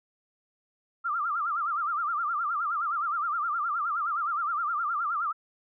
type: tone with vibrato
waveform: sine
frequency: 1276 Hz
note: D#6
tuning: 43 cents sharp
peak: -26 dBFS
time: 1.04-5.33 s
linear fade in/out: 20 ms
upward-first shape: sine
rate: 9.6 Hz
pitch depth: 160 cents each way
effects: none